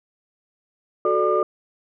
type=tone cluster; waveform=sine; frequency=370.1 / 438.5 / 591 / 1203 Hz; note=F#4 / A4 / D5 / D6; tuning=0 / -6 / +11 / +41 cents; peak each=-22 dBFS; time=1.05-1.43 s; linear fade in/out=2 ms; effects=tanh soft clip ceiling -7 dBFS